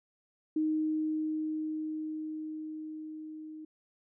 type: tone with level ramp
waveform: sine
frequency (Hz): 311.1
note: D#4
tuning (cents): 0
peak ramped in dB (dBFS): -26 to -42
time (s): 0.56-3.65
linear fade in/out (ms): 5
effects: none